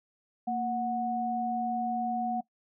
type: tone pair together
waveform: sine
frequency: 230.7 / 735.2 Hz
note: A#3 / F#5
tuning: -18 / -11 cents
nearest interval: octave + minor sixth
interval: 2007 cents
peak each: -33 / -29 dBFS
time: 0.47-2.41 s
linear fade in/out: 10 ms
effects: noise-tail reverb RT60 0.1 s tail -20 dB re dry